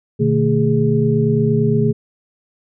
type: tone cluster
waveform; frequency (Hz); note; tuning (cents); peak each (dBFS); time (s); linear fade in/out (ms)
sine; 122.3 / 151 / 223.2 / 414; B2 / D3 / A3 / G#4; -16 / +48 / +25 / -5; -18; 0.19-1.93; 20
effects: none